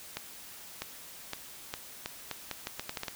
accelerating click train, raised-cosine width 0.2 ms, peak -17 dBFS, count 13, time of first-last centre 0.17-3.082 s, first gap 650 ms, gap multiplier 0.79, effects white hiss -48 dBFS RMS until 3.15 s

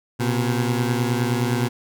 20% pulse beating tone pair, 119.4 / 129.1 Hz, A#2 / C3, +42 / -23 cents, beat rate 9.7 Hz, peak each -16 / -20 dBFS, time 0.19-1.69 s, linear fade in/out 20 ms, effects none

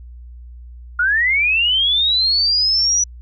sine linear sweep, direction up, 1397 to 5920 Hz, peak -13 dBFS, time 0.99-3.04 s, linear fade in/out 5 ms, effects added 60 Hz sine -34 dBFS peak until 3.21 s

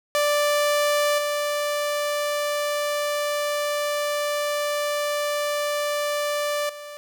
sawtooth tone with level steps, 587.3 Hz, D5, in tune, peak -15 / -19 / -32 dBFS, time 0.15-6.97 s, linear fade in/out 0 ms, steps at 1.18 / 6.69 s, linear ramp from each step 5 ms, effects none

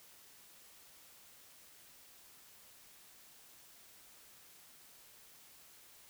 silence, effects white hiss -60 dBFS RMS until 6.09 s

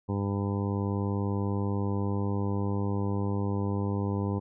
harmonic tone, 100.2 Hz, G2, 38 cents sharp, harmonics 1 / 2 / 3 / 4 / 5 / 6 / 7 / 8 / 9 / 10, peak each -29 / -32 / -36 / -37 / -40 / -52 / -52 / -45 / -43 / -44 dBFS, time 0.08-4.4 s, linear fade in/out 20 ms, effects none

